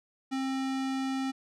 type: tone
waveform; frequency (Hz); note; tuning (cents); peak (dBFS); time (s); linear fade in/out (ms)
square; 266; C4; +29; -30; 0.31-1.32; 20
effects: low-pass 7000 Hz 12 dB/octave